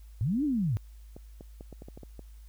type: linear two-way sweep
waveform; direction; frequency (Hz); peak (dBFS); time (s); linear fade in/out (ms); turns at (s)
sine; up then down; 92.5 to 309.7 to 92.5; -25; 0.21-0.77; 0; 0.44
type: clicks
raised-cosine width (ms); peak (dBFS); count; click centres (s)
2; -31; 9; 1.165 / 1.409 / 1.609 / 1.727 / 1.821 / 1.885 / 1.975 / 2.033 / 2.193
effects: added 53 Hz sine -46 dBFS peak until 2.48 s + white hiss -66 dBFS RMS until 2.48 s